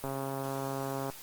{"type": "click train", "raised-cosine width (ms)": 1, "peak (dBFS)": -22, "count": 145, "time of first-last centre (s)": [0.04, 1.099], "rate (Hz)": 136, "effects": ["white hiss -48 dBFS RMS until 1.22 s", "Opus 32 kbps"]}